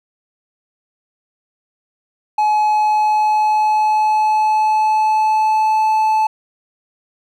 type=tone with pitch glide; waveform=triangle; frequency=849 to 869.8 Hz; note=G#5 to A5; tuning=+38 to -20 cents; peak=-10 dBFS; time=2.38-6.27 s; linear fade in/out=5 ms; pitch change=+42 cents; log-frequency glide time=2.5-5.88 s; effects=none